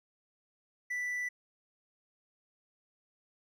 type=tone; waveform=triangle; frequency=1975.5 Hz; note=B6; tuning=in tune; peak=-31 dBFS; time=0.9-1.29 s; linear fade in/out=10 ms; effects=none